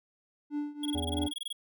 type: tone with tremolo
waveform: triangle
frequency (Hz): 293.7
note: D4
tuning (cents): 0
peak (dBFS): -27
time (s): 0.5-1.33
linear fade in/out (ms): 50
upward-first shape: triangle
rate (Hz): 3.1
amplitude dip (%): 90
type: tone bursts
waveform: square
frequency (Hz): 3322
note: G#7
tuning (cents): 0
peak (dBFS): -34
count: 15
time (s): 0.83-1.528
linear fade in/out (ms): 5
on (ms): 26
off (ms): 22
type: harmonic tone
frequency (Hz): 82.4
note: E2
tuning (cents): 0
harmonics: 1 / 3 / 5 / 7 / 9 / 10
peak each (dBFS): -34 / -39 / -41 / -42 / -44 / -44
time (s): 0.94-1.28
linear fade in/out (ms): 20
effects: none